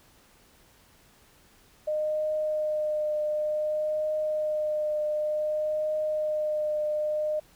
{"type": "tone with vibrato", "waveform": "sine", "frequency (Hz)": 610, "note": "D#5", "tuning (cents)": -34, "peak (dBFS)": -25, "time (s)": [1.87, 7.4], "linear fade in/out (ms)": 10, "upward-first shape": "triangle", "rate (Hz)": 0.55, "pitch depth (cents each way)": 17, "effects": ["pink hiss -59 dBFS RMS until 7.55 s"]}